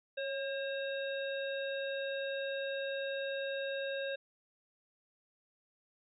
harmonic tone with a mistuned harmonic, 537 Hz, C5, 45 cents sharp, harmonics 1 / 3 / 5 / 7, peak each -36 / -42 / -47 / -46 dBFS, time 0.17-4.16 s, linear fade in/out 10 ms, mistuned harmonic 1, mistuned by +40 cents, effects none

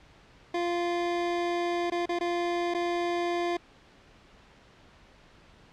25% pulse tone with dropouts, 347.3 Hz, F4, 10 cents flat, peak -23 dBFS, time 0.54-3.57 s, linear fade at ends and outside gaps 5 ms, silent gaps 1.901-1.919 / 2.058-2.091 / 2.189-2.208 / 2.74-2.746 s, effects pink hiss -56 dBFS RMS until 5.72 s + low-pass 4000 Hz 12 dB/octave

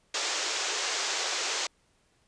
white band-pass noise, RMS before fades -31 dBFS, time 0.14-1.67 s, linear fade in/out 5 ms, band 340 to 7200 Hz, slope 48 dB/octave, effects pink hiss -68 dBFS RMS until 2.27 s + resampled to 22050 Hz

